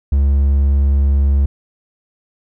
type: tone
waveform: triangle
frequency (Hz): 69.6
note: C#2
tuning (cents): +8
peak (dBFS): -8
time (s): 0.12-1.46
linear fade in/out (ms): 5
effects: none